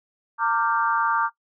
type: chord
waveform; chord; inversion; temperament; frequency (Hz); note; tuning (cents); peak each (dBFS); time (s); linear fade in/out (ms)
sine; G minor seventh; first; equal with one note detuned; 913.7 / 1174.7 / 1396.9 / 1568; Bb5 / D6 / F6 / G6; -35 / 0 / 0 / 0; -23 / -23 / -27 / -29; 0.38-1.3; 50
effects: noise-tail reverb RT60 0.1 s tail -17 dB re dry

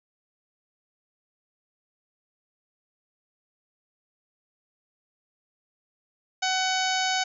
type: harmonic tone with a mistuned harmonic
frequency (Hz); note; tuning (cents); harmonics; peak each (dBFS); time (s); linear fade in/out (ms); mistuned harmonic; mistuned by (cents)
750; F#5; +23; 1 / 2 / 3 / 4 / 5 / 6 / 7 / 8 / 9; -27 / -30 / -32 / -33 / -34 / -35 / -35 / -36 / -37; 6.42-7.24; 10; 8; +60
effects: none

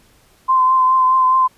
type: tone with vibrato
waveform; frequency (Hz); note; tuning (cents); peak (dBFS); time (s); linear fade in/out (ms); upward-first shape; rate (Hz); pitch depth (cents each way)
sine; 1035; C6; -19; -10; 0.48-1.48; 20; triangle; 4.8; 25
effects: pink hiss -53 dBFS RMS until 1.57 s + resampled to 32000 Hz

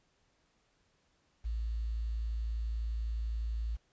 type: tone with quantisation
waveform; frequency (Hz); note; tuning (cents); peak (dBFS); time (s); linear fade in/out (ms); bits
sine; 55.9; A1; +28; -32; 1.44-3.77; 20; 10
effects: pink hiss -73 dBFS RMS until 3.92 s + resampled to 16000 Hz

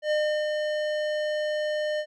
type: tone with ADSR envelope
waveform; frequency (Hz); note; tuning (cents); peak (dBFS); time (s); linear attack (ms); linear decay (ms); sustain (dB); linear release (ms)
square; 606; D#5; -46; -22; 0.02-2.06; 89; 350; -4; 66
effects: low-pass 4000 Hz 12 dB/octave

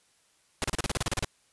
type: noise bursts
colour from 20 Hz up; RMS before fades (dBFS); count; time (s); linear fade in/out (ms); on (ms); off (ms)
pink; -28; 12; 0.62-1.246; 0; 21; 34
effects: white hiss -66 dBFS RMS until 1.52 s + resampled to 24000 Hz

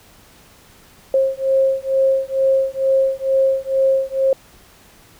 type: beating tone pair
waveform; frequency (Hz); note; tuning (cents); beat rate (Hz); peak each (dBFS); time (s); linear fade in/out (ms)
sine; 534 / 536.2; C5 / C5; +35 / +42; 2.2; -17; 1.14-4.33; 2
effects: pink hiss -48 dBFS RMS until 5.19 s

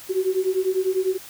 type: beating tone pair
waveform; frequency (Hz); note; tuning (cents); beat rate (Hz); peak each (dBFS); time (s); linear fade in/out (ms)
sine; 370 / 380; F#4 / F#4; 0 / +46; 10; -23 / -22; 0.09-1.18; 20
effects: white hiss -42 dBFS RMS until 1.29 s

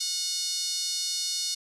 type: tone with high-pass filter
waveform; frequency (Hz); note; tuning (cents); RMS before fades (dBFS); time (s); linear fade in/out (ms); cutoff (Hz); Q
5% pulse; 728; F#5; -28; -30; 0-1.55; 10; 4400; 2.9
effects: resampled to 32000 Hz

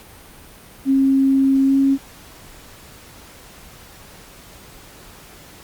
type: tone with pitch glide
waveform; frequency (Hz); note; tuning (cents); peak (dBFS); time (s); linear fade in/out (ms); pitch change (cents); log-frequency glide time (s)
sine; 270 to 272.7; C#4 to C#4; -45 to -28; -12; 0.85-1.98; 50; +17; 1.65-1.77
effects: pink hiss -43 dBFS RMS until 5.63 s + Opus 48 kbps

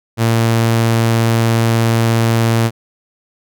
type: tone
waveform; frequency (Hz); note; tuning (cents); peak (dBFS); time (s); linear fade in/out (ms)
sawtooth; 114.6; A#2; -29; -7; 0.17-2.71; 50
effects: none

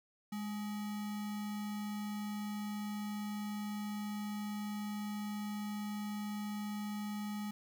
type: tone with sample-and-hold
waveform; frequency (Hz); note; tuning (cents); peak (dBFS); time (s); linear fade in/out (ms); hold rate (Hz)
sine; 207.7; G#3; 0; -37; 0.32-7.51; 5; 1050
effects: none

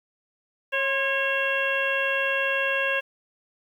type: harmonic tone with a mistuned harmonic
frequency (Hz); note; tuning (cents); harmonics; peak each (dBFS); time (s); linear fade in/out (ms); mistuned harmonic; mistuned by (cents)
546; C#5; -26; 1 / 2 / 3 / 4 / 5 / 6; -28 / -33 / -26 / -36 / -27 / -37; 0.72-3.01; 20; 2; -56
effects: 9-bit

